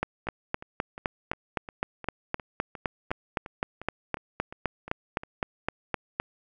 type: two click trains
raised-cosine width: 0.5 ms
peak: -11 / -24 dBFS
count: 25 / 15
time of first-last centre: 0.03-6.2 / 0.27-5.235 s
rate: 3.89 / 2.82 Hz
effects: none